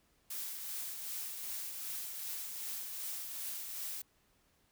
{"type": "noise with tremolo", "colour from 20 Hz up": "blue", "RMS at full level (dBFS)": -40, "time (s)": [0.3, 4.02], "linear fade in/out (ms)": 5, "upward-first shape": "triangle", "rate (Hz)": 2.6, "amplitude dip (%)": 40, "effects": ["pink hiss -72 dBFS RMS until 4.71 s"]}